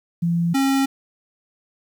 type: tone pair in turn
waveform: sine / square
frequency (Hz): 170 / 271.3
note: F3 / C#4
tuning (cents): -46 / -37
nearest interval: minor sixth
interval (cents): 809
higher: second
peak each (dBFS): -17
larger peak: neither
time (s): 0.22-0.54 / 0.54-0.86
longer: neither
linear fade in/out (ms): 10
effects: 9-bit